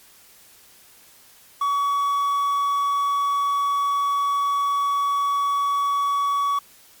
triangle tone with quantisation, 1132 Hz, C#6, 36 cents sharp, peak -17 dBFS, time 1.61-6.59 s, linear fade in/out 5 ms, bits 7, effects white hiss -51 dBFS RMS until 7 s + MP3 96 kbps

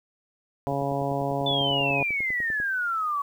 harmonic tone, 139.4 Hz, C#3, 10 cents sharp, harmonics 1 / 2 / 3 / 4 / 5 / 6 / 7, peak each -31 / -32 / -33 / -31 / -30 / -35 / -36 dBFS, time 0.67-2.03 s, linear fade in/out 0 ms
click train, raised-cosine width 2 ms, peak -26 dBFS, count 20, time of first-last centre 0.72-2.601 s, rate 10.1 Hz
sine exponential sweep, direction down, 3520 to 1118 Hz, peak -24 dBFS, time 1.46-3.22 s, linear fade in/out 5 ms
effects 9-bit

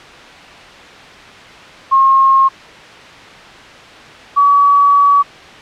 sine tone pair in turn, 1076 / 1137 Hz, C6 / C#6, +48 / +44 cents, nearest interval minor second, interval 96 cents, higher second, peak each -6 dBFS, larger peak neither, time 1.91-2.49 / 4.36-5.23 s, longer second, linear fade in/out 20 ms, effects white hiss -35 dBFS RMS until 5.61 s + low-pass 3000 Hz 12 dB/octave

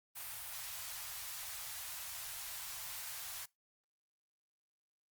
white band-stop noise, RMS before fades -45 dBFS, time 0.15-3.46 s, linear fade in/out 20 ms, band 120 to 680 Hz, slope 24 dB/octave, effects noise-tail reverb RT60 0.2 s tail -22 dB re dry + Opus 32 kbps

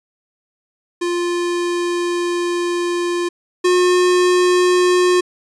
square tone pair in turn, 349.2 / 360.3 Hz, F4 / F#4, 0 / -46 cents, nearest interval minor second, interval 54 cents, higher second, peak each -18 / -12 dBFS, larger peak second, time 1.01-3.29 / 3.64-5.21 s, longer first, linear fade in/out 10 ms, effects resampled to 22050 Hz

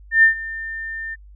sine tone with ADSR envelope, 1800 Hz, A6, 39 cents sharp, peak -7 dBFS, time 0.11-1.16 s, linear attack 120 ms, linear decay 110 ms, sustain -19 dB, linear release 28 ms, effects added 50 Hz sine -41 dBFS peak until 1.35 s

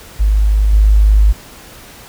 sine tone with level steps, 51.91 Hz, G#1, in tune, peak -8 / -5 dBFS, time 0.19-1.33 s, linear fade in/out 20 ms, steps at 0.73 s, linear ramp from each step 5 ms, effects pink hiss -37 dBFS RMS until 2.08 s

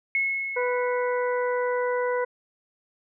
sine tone with exponential decay, 2182 Hz, C#7, 28 cents flat, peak -20 dBFS, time 0.15-1.81 s, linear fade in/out 1 ms, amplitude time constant 360 ms
harmonic tone, 493.9 Hz, B4, in tune, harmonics 1 / 2 / 3 / 4, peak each -24 / -30 / -34 / -36 dBFS, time 0.56-2.25 s, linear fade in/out 10 ms
effects none

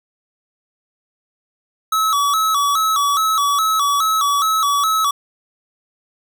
square tone with vibrato, 1214 Hz, D#6, 43 cents flat, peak -15 dBFS, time 1.92-5.11 s, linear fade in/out 5 ms, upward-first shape square, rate 2.4 Hz, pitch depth 110 cents each way, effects none

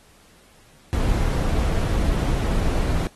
brown noise, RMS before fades -21 dBFS, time 0.93-3.07 s, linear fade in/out 0 ms, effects pink hiss -54 dBFS RMS until 3.15 s + AAC 32 kbps

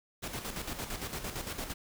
pink noise with tremolo, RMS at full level -37 dBFS, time 0.22-1.74 s, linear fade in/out 20 ms, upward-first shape square, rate 8.8 Hz, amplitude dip 55%, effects none

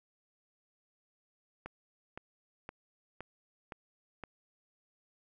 click train, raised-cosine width 0.5 ms, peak -27 dBFS, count 6, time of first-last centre 1.66-4.237 s, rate 1.94 Hz, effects none

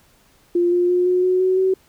sine tone with pitch steps, 348.8 / 353.5 / 358.2 / 363 / 367.8 / 372.8 / 377.7 Hz, F4 / F4 / F4 / F#4 / F#4 / F#4 / F#4, -2 / +21 / +44 / -33 / -10 / +13 / +36 cents, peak -14 dBFS, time 0.55-1.74 s, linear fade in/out 5 ms, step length 170 ms, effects pink hiss -56 dBFS RMS until 1.88 s

